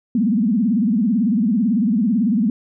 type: tone with vibrato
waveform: sine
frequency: 219.9 Hz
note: A3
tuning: 1 cent flat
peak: -14 dBFS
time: 0.15-2.5 s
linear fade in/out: 2 ms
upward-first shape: sine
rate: 18 Hz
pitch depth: 230 cents each way
effects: none